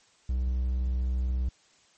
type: tone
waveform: triangle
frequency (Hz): 63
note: B1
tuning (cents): +35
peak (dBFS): -23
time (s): 0.29-1.49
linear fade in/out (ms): 5
effects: white hiss -62 dBFS RMS until 1.97 s + MP3 32 kbps